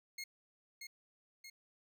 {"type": "tone with echo", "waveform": "20% pulse", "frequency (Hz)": 2152, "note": "C7", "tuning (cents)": 48, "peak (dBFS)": -37, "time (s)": [0.18, 0.24], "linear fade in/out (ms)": 5, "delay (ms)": 630, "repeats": 2, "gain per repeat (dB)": -4, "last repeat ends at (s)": 1.5, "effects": []}